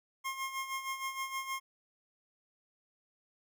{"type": "tone with tremolo", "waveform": "25% pulse", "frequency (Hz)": 1070, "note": "C6", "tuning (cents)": 38, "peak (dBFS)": -30, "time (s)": [0.24, 1.6], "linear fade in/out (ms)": 20, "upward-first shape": "sine", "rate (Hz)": 6.4, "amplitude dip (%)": 65, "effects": []}